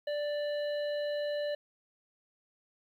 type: harmonic tone with a mistuned harmonic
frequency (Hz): 587.3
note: D5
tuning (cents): 0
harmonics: 1 / 3 / 5 / 7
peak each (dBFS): -31 / -44 / -48 / -48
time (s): 0.07-1.55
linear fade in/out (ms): 5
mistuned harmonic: 7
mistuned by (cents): -33
effects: 11-bit